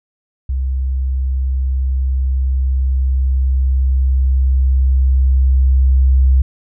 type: tone with level ramp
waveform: sine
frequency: 65.5 Hz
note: C2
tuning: 2 cents sharp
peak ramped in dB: -15 to -7 dBFS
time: 0.49-6.42 s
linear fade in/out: 5 ms
effects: none